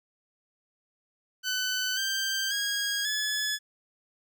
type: tone with pitch steps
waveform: 15% pulse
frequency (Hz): 1507 / 1571.9 / 1639.6 / 1710.2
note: F#6 / G6 / G#6 / A6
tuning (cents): +31 / +4 / -23 / -50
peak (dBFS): -21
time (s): 1.43-3.59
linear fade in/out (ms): 50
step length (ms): 540
effects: none